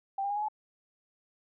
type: tone with pitch steps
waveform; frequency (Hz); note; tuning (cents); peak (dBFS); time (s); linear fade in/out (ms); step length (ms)
sine; 784 / 801.4 / 819.2 / 837.4 / 855.9; G5 / G5 / G#5 / G#5 / A5; 0 / +38 / -24 / +14 / -48; -29; 0.18-0.485; 5; 61
effects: none